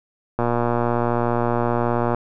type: click train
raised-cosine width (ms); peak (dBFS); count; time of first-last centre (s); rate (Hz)
1; -7; 210; 0.39-2.146; 119
effects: none